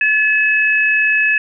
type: tone pair together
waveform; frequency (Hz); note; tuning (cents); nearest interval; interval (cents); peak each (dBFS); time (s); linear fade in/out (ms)
sine; 1717.6 / 2580; A6 / E7; -42 / -38; perfect fifth; 704; -14; 0.01-1.38; 2
effects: none